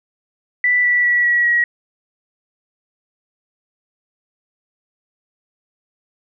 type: tone with pitch steps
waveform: sine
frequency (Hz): 1975.5 / 1958.5 / 1941.6 / 1924.8 / 1908.2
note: B6 / B6 / B6 / B6 / A#6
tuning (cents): 0 / -15 / -30 / -45 / +40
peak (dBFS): -12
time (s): 0.64-1.64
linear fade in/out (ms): 2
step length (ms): 200
effects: none